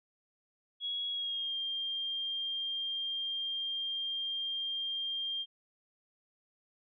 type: tone with pitch glide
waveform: sine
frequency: 3329 to 3197 Hz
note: G#7 to G7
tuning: +3 to +33 cents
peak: -33 dBFS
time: 0.8-5.46 s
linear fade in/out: 50 ms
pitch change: -70 cents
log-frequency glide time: 1.1-1.56 s
effects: none